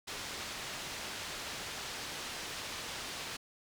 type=low-pass noise; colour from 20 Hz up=white; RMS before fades=-42 dBFS; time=0.07-3.37 s; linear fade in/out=10 ms; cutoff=5000 Hz; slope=12 dB/octave; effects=none